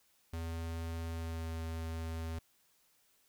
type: tone with pitch glide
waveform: square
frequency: 82.6 to 81.6 Hz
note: E2 to E2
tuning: +4 to -17 cents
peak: -38 dBFS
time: 0.33-2.39 s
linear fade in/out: 5 ms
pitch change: -21 cents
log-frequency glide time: 1.09-1.52 s
effects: white hiss -71 dBFS RMS until 3.28 s